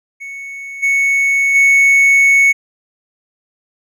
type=tone with level steps; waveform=triangle; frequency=2214 Hz; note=C#7; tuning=3 cents flat; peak=-24 / -9 / -5 dBFS; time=0.2-2.53 s; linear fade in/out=20 ms; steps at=0.82 / 1.54 s; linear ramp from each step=20 ms; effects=none